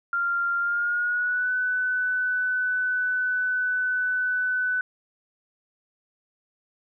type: tone with pitch glide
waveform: sine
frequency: 1391 to 1499.5 Hz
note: F6 to F#6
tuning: -7 to +23 cents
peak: -22 dBFS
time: 0.13-4.81 s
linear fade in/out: 2 ms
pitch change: +130 cents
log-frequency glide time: 0.59-1.52 s
effects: none